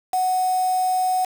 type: tone with quantisation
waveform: sine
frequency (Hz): 740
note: F#5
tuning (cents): 0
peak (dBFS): -18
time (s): 0.13-1.25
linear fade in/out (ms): 5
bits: 5
effects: none